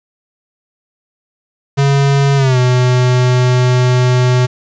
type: tone with pitch glide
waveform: square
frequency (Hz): 139.3 to 125.54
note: C#3 to B2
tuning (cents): +9 to +29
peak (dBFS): -9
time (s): 1.77-4.47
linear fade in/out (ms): 20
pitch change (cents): -180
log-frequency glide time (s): 2.36-2.58
effects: resampled to 16000 Hz + 7-bit